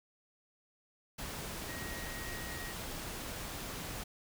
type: tone in noise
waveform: sine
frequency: 1888 Hz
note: A#6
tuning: 22 cents sharp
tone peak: -46 dBFS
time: 1.68-2.73 s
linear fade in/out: 10 ms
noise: pink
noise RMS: -42 dBFS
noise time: 1.18-4.04 s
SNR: -7 dB
effects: none